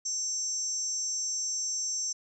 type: tone cluster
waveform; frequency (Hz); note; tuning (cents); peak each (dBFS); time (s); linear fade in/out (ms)
sine; 5540 / 6110 / 7430; F8 / G8 / A#8; -15 / -45 / -7; -36 / -31 / -38; 0.05-2.13; 10
effects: none